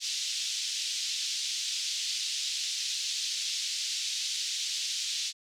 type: band-pass noise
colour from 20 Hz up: pink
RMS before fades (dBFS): -33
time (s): 0-5.33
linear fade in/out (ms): 50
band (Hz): 3300 to 6600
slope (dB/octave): 24
effects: none